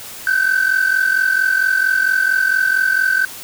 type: tone pair together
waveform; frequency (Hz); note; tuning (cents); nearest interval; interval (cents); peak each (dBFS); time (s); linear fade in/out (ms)
sine; 1514 / 1558.4; F#6 / G6; +39 / -11; minor second; 50; -14; 0.27-3.25; 2
effects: tanh soft clip ceiling -9 dBFS + white hiss -33 dBFS RMS until 3.43 s